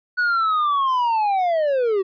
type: linear sweep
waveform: triangle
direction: down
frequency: 1480 to 370 Hz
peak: -15 dBFS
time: 0.17-2.03 s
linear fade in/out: 20 ms
effects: resampled to 11025 Hz